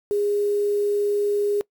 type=tone with quantisation; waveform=sine; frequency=410.8 Hz; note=G#4; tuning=19 cents flat; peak=-19 dBFS; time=0.11-1.61 s; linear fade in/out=0 ms; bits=7; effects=noise-tail reverb RT60 0.1 s tail -23 dB re dry